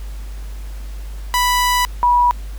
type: tone pair in turn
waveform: sawtooth / sine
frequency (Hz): 987.8 / 972.5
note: B5 / B5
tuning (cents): 0 / -27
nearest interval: unison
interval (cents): 27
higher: first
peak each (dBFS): -10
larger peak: neither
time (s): 1.34-1.85 / 2.03-2.31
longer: first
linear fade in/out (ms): 0
effects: added 50 Hz sine -26 dBFS peak until 2.58 s + pink hiss -44 dBFS RMS until 2.58 s